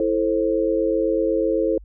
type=chord; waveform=sine; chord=A minor; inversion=second; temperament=just; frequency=330 / 440 / 528 Hz; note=E4 / A4 / C5; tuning=+2 / 0 / +16 cents; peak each=-22 dBFS; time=0-1.78 s; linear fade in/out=2 ms; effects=added 50 Hz sine -40 dBFS peak until 1.84 s